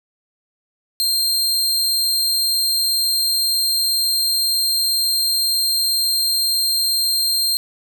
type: tone with amplitude modulation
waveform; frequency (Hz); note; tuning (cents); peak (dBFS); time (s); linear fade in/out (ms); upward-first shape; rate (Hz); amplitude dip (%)
sawtooth; 4186; C8; 0; -12; 1-7.57; 0; sine; 231; 30
effects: none